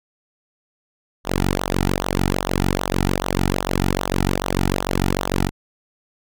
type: tone with flanger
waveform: sawtooth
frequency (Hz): 46.71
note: F#1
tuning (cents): +17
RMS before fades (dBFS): -21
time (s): 1.24-5.51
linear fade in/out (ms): 50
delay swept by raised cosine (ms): 0.4 to 1.9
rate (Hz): 2.5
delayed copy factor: -0.9
effects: none